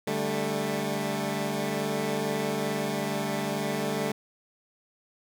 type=chord; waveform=15% pulse; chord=D suspended fourth; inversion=none; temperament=equal with one note detuned; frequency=146.83 / 197.7 / 220 Hz; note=D3 / G3 / A3; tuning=0 / +15 / 0 cents; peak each=-27 / -25 / -25 dBFS; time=0.07-4.12 s; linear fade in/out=5 ms; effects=none